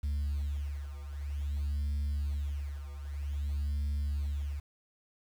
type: beating tone pair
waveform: sine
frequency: 71.7 / 72.22 Hz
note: D2 / D2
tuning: -41 / -28 cents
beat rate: 0.52 Hz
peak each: -31 / -35 dBFS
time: 0.03-4.6 s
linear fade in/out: 10 ms
effects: tanh soft clip ceiling -28 dBFS + 9-bit